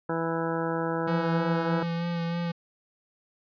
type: harmonic tone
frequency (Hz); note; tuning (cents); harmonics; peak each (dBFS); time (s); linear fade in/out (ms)
164.81; E3; 0; 1 / 2 / 3 / 4 / 5 / 6 / 8 / 9 / 10; -33 / -32 / -31 / -38 / -37 / -36 / -37 / -40 / -43; 0.09-1.83; 5
type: noise with exponential growth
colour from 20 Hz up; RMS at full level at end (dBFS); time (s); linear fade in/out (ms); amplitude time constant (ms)
violet; -39; 0.49-2.24; 1; 380
type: tone with vibrato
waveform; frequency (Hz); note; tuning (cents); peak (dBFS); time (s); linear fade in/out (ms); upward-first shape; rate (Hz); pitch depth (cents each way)
square; 170; F3; -46; -28; 1.07-2.52; 10; sine; 3.2; 22
effects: resampled to 11025 Hz